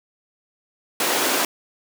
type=high-pass noise; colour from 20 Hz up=pink; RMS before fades=-21 dBFS; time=1-1.45 s; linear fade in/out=2 ms; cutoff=280 Hz; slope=24 dB/octave; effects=none